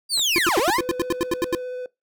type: linear two-way sweep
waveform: 30% pulse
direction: down then up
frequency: 4800 to 370 to 1173 Hz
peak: -16 dBFS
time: 0.09-0.81 s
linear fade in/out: 50 ms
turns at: 0.58 s
type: clicks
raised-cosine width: 0.5 ms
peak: -22 dBFS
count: 2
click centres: 0.176 / 0.194 s
type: tone bursts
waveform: square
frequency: 346.7 Hz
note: F4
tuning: 13 cents flat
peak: -19 dBFS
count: 12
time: 0.36-1.549 s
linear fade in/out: 0 ms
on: 23 ms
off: 83 ms
type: tone with vibrato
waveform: triangle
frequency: 502 Hz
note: B4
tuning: 28 cents sharp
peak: -26 dBFS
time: 0.78-1.86 s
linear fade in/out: 2 ms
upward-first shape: sine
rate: 15 Hz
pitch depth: 9 cents each way
effects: noise-tail reverb RT60 0.2 s tail -22 dB re dry